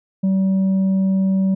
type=tone with tanh clipping; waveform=triangle; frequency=191.4 Hz; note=G3; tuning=41 cents flat; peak=-15 dBFS; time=0.23-1.55 s; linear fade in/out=10 ms; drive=8 dB; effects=none